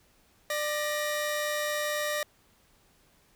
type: tone pair together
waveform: sawtooth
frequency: 595.6 / 1891 Hz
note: D5 / A#6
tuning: +24 / +24 cents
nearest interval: octave + minor sixth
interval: 2000 cents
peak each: -26 / -30 dBFS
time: 0.5-2.23 s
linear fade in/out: 2 ms
effects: pink hiss -64 dBFS RMS until 3.35 s